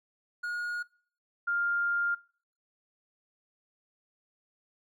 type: tone pair in turn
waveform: triangle / sine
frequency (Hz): 1438 / 1401.9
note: F#6 / F6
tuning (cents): -50 / +6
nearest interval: unison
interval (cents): 44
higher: first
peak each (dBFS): -29 / -26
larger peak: second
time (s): 0.43-0.83 / 1.47-2.15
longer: second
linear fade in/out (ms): 10
effects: noise-tail reverb RT60 0.5 s tail -23 dB re dry + MP3 96 kbps